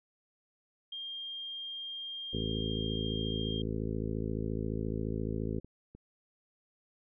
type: tone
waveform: sine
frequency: 3208 Hz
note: G7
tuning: 39 cents sharp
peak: -38 dBFS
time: 0.92-3.62 s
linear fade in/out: 5 ms
type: harmonic tone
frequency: 54.4 Hz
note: A1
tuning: 19 cents flat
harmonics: 1 / 2 / 3 / 4 / 5 / 6 / 7 / 8 / 9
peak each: -39 / -38 / -40 / -39 / -41 / -47 / -41 / -43 / -47 dBFS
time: 2.33-5.6 s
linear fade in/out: 5 ms
type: clicks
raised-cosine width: 3 ms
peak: -37 dBFS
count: 4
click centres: 2.592 / 4.892 / 5.646 / 5.95 s
effects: none